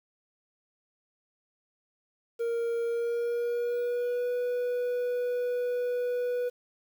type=tone with pitch glide; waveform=triangle; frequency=466.2 to 490.8 Hz; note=A#4 to B4; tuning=0 to -11 cents; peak=-25 dBFS; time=2.39-6.5 s; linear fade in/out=20 ms; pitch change=+89 cents; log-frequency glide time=2.84-4.31 s; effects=9-bit